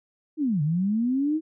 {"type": "linear two-way sweep", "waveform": "sine", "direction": "down then up", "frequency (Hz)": [323, 142.1, 323], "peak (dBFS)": -21, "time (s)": [0.37, 1.41], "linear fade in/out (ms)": 50, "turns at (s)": 0.62, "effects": []}